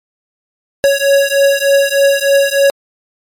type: beating tone pair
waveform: square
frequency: 554.4 / 557.7 Hz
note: C#5 / C#5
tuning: 0 / +10 cents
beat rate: 3.3 Hz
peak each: -12 dBFS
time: 0.84-2.7 s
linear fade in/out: 0 ms
effects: MP3 64 kbps